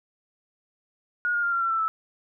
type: tone with pitch steps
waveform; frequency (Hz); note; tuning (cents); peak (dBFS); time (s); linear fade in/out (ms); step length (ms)
sine; 1442 / 1419.7 / 1397.7 / 1376.1 / 1354.8 / 1333.8 / 1313.2; F#6 / F6 / F6 / F6 / E6 / E6 / E6; -45 / +28 / +1 / -26 / +47 / +20 / -7; -22; 1.25-1.88; 0; 90
effects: none